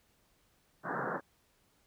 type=band-pass noise; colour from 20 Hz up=white; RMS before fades=-36 dBFS; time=0.83-1.21 s; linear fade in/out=50 ms; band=130 to 1700 Hz; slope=96 dB/octave; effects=pink hiss -71 dBFS RMS until 1.86 s